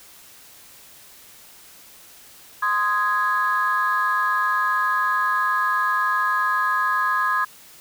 sine chord, Ab major, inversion first, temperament just, 1038.3 / 1245.9 / 1661.2 Hz, C6 / Eb6 / Ab6, -14 / +2 / 0 cents, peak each -22 dBFS, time 2.62-7.45 s, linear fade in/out 10 ms, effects tanh soft clip ceiling -11 dBFS + white hiss -47 dBFS RMS until 7.8 s

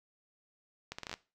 accelerating click train, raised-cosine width 0.2 ms, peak -22 dBFS, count 8, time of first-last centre 0.92-1.14 s, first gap 65 ms, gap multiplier 0.74, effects noise-tail reverb RT60 0.3 s tail -18 dB re dry

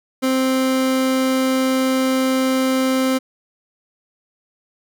30% pulse tone, 261.6 Hz, C4, in tune, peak -13 dBFS, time 0.22-3.19 s, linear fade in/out 20 ms, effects none

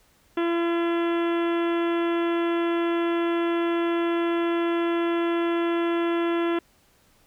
harmonic tone, 339.3 Hz, F4, 50 cents flat, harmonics 1 / 2 / 3 / 4 / 5 / 6 / 7 / 8 / 9 / 10, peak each -22 / -33 / -34 / -35 / -38 / -41 / -44 / -42 / -46 / -44 dBFS, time 0.37-6.59 s, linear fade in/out 5 ms, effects pink hiss -61 dBFS RMS until 7.26 s

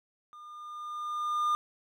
triangle tone with level ramp, 1209 Hz, D6, 50 cents sharp, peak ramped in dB -45 to -22 dBFS, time 0.33-1.55 s, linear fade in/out 0 ms, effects none

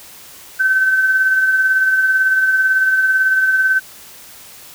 sine tone with tremolo, 1535 Hz, G6, 37 cents flat, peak -9 dBFS, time 0.59-3.8 s, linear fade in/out 20 ms, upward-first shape triangle, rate 18 Hz, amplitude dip 45%, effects white hiss -39 dBFS RMS until 4.74 s

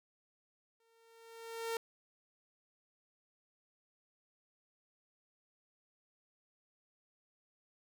sawtooth tone with exponential growth, 457 Hz, A#4, 34 cents flat, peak -30 dBFS, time 0.8-1.77 s, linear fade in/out 2 ms, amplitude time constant 210 ms, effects none

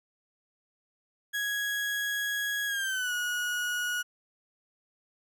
35% pulse tone with pitch glide, 1661.2 to 1454.5 Hz, G#6 to F#6, 0 to -30 cents, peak -27 dBFS, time 1.33-4.03 s, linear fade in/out 20 ms, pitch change -230 cents, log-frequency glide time 2.67-3.13 s, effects none

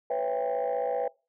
sine chord, C# half-diminished seventh, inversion third, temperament just, 498.9 / 554.4 / 665.2 / 798.3 Hz, B4 / C#5 / E5 / G5, +17 / 0 / +16 / +31 cents, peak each -28 / -31 / -32 / -31 dBFS, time 0.1-1.08 s, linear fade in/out 5 ms, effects noise-tail reverb RT60 0.3 s tail -24 dB re dry + tanh soft clip ceiling -21 dBFS

